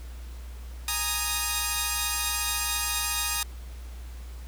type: chord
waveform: 5% pulse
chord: Ab suspended second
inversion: none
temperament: equal with one note detuned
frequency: 824.9 / 932.3 / 1244.5 Hz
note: Ab5 / Bb5 / Eb6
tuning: -12 / 0 / 0 cents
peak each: -22 / -19 / -17 dBFS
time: 0.88-3.43 s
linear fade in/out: 2 ms
effects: added 60 Hz sine -37 dBFS peak until 4.47 s + pink hiss -52 dBFS RMS until 4.47 s